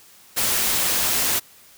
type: noise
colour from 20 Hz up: white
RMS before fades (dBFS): -21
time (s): 0.36-1.4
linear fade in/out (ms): 20
effects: white hiss -50 dBFS RMS until 1.77 s